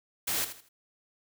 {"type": "noise with echo", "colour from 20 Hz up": "white", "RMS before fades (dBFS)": -30, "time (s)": [0.27, 0.45], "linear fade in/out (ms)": 10, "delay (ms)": 80, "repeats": 3, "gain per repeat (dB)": -11, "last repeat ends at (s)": 0.69, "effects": []}